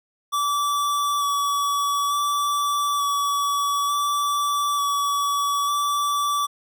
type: tone with vibrato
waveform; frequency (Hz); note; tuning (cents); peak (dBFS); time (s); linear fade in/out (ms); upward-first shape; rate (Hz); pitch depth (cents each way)
square; 1149; D6; -38; -21; 0.32-6.47; 20; square; 0.56; 13
effects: none